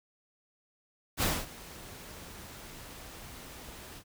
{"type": "noise with ADSR envelope", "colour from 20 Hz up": "pink", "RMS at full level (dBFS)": -27, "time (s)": [1.17, 4.04], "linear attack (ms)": 56, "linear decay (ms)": 230, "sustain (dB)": -20, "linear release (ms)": 66, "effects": []}